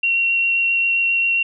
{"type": "tone with vibrato", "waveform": "sine", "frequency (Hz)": 2739, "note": "F7", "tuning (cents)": -34, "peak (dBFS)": -15, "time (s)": [0.03, 1.43], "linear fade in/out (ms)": 5, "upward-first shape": "sine", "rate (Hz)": 7.5, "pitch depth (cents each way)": 8, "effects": []}